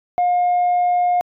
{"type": "tone", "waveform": "sine", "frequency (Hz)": 713, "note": "F5", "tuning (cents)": 36, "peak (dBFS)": -12, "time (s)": [0.18, 1.21], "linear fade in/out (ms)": 0, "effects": ["tanh soft clip ceiling -12 dBFS"]}